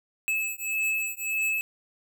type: beating tone pair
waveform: square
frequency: 2600 / 2601.7 Hz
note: E7 / E7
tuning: -24 / -23 cents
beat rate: 1.7 Hz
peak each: -30 dBFS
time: 0.28-1.61 s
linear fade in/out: 0 ms
effects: none